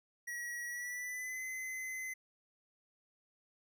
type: tone with pitch glide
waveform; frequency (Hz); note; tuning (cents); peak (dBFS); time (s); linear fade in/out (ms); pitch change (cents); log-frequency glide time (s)
square; 1917 to 2043; A#6 to C7; +48 to -42; -40; 0.27-2.14; 10; +110; 0.66-1.44
effects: none